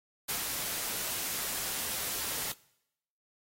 white noise with ADSR envelope, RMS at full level -32 dBFS, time 0.28-2.52 s, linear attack 15 ms, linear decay 87 ms, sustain -3 dB, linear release 3 ms, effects noise-tail reverb RT60 0.8 s tail -22 dB re dry + AAC 48 kbps

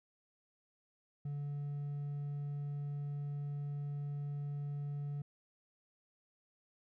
triangle tone with hard clipping, 144.1 Hz, D3, 33 cents flat, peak -38 dBFS, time 1.25-5.22 s, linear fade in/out 5 ms, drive 5 dB, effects none

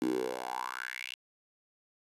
10% pulse tone with high-pass filter sweep, 62.7 Hz, B1, 27 cents sharp, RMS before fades -36 dBFS, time 0.02-1.14 s, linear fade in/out 0 ms, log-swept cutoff 280 to 2900 Hz, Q 5.8, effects resampled to 32000 Hz

